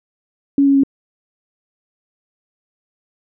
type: tone with pitch steps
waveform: sine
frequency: 279.5 / 276.9 / 274.4 Hz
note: C#4 / C#4 / C#4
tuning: +14 / -2 / -17 cents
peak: -9 dBFS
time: 0.58-0.835 s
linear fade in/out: 2 ms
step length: 85 ms
effects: none